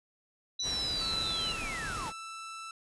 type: tone with pitch glide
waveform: sine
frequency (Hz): 3951 to 3999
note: B7 to B7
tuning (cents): 0 to +21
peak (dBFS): -32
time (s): 0.59-1.52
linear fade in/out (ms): 5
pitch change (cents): +21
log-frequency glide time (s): 0.94-1.27
type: linear sweep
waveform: sine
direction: down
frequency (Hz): 5970 to 830.6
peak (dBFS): -37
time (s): 0.6-2.1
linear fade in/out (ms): 2
type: noise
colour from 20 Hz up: pink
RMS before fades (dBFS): -40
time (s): 0.62-2.13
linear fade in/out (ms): 50
type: tone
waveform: sawtooth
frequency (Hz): 1325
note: E6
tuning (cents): +9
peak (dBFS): -37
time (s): 1.01-2.71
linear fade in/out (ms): 2
effects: resampled to 24000 Hz